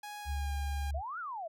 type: tone with pitch glide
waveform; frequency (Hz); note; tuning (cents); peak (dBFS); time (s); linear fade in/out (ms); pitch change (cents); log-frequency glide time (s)
sawtooth; 830.6 to 807.9; G#5 to G#5; 0 to -48; -38; 0.03-0.91; 5; -48; 0.2-0.52
type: tone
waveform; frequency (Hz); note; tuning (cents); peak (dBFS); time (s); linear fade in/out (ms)
sine; 70.7; C#2; +35; -32; 0.25-1.02; 50
type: exponential two-way sweep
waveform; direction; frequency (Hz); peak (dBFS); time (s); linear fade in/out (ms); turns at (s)
sine; up then down; 622.3 to 1480 to 622.3; -37; 0.94-1.48; 10; 1.19
effects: none